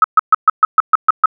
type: tone bursts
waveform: sine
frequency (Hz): 1284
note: E6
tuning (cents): -46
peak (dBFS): -3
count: 9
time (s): 0.02-1.258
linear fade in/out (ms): 2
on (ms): 22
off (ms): 130
effects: none